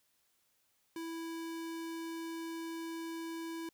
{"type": "tone", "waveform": "square", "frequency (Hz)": 329.6, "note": "E4", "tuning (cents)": 0, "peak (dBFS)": -40, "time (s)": [0.96, 3.69], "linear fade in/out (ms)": 2, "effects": ["white hiss -75 dBFS RMS until 3.73 s"]}